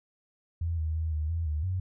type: tone with pitch steps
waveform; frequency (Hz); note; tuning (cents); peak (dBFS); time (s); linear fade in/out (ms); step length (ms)
sine; 83.8 / 79 / 80.2 / 76.8 / 83.2 / 75.8 / 92.4; E2 / D#2 / E2 / D#2 / E2 / D#2 / F#2; +29 / +27 / -47 / -22 / +17 / -45 / -2; -27; 0.61-1.8; 5; 170
effects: none